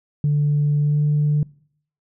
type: tone with pitch glide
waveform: sine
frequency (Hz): 146.83 to 148.45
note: D3 to D3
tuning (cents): 0 to +19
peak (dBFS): -14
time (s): 0.24-1.43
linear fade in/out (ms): 2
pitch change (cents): +19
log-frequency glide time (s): 0.82-0.98
effects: noise-tail reverb RT60 0.6 s tail -24 dB re dry + tanh soft clip ceiling -12 dBFS